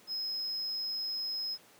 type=tone; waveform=triangle; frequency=5120 Hz; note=D#8; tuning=49 cents sharp; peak=-32 dBFS; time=0.07-1.58 s; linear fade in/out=50 ms; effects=pink hiss -59 dBFS RMS until 1.79 s + high-pass 200 Hz 12 dB/octave